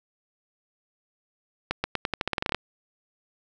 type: accelerating click train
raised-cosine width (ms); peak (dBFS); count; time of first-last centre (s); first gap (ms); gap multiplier
0.3; -9; 14; 1.71-2.546; 130; 0.87
effects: none